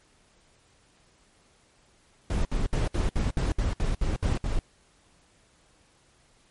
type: noise bursts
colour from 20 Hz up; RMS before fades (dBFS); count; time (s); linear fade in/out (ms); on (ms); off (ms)
brown; -25; 11; 2.3-4.59; 2; 150; 64
effects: pink hiss -62 dBFS RMS until 6.5 s + MP3 48 kbps